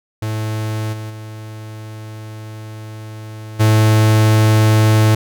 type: tone with level steps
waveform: 45% pulse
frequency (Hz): 108.7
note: A2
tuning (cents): -21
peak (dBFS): -19 / -25 / -29 / -9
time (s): 0.22-5.15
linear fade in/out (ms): 5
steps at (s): 0.92 / 1.09 / 3.59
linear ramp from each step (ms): 20
effects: none